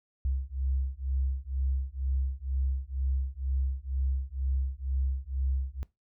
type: beating tone pair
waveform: sine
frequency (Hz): 65.41 / 67.51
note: C2 / C#2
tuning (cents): 0 / -45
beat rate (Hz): 2.1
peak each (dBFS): -31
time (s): 0.25-5.83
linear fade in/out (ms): 0
effects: noise-tail reverb RT60 0.2 s tail -20 dB re dry